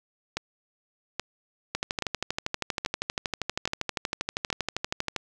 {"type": "two click trains", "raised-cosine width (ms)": 0.2, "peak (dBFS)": [-10, -11], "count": [44, 6], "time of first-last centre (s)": [[1.75, 5.163], [0.37, 4.502]], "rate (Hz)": [12.6, 1.21], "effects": []}